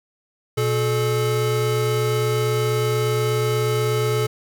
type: tone pair together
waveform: square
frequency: 120.8 / 430.8 Hz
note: B2 / A4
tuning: -38 / -37 cents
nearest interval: octave + minor seventh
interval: 2201 cents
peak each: -22 dBFS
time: 0.57-4.27 s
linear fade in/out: 10 ms
effects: none